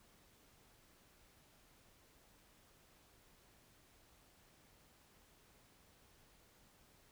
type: silence
effects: pink hiss -68 dBFS RMS until 7.11 s